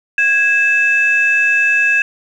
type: tone pair together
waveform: sine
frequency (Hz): 1650.5 / 2620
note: G#6 / E7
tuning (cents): -11 / -11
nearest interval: minor sixth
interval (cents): 800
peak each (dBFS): -12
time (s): 0.18-2.02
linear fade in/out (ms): 2
effects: tanh soft clip ceiling -4 dBFS + 8-bit